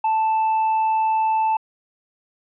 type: tone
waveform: triangle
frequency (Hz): 880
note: A5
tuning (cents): 0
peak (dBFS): -15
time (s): 0.04-1.57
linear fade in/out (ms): 5
effects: resampled to 8000 Hz